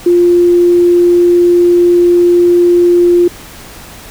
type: tone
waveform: sine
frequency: 350 Hz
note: F4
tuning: 4 cents sharp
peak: -4 dBFS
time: 0.06-3.28 s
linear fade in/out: 5 ms
effects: pink hiss -32 dBFS RMS until 4.1 s